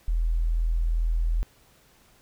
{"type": "tone", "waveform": "sine", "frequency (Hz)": 41.2, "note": "E1", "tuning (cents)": 0, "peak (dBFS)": -21, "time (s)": [0.08, 1.43], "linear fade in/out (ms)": 0, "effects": ["pink hiss -59 dBFS RMS until 2.21 s"]}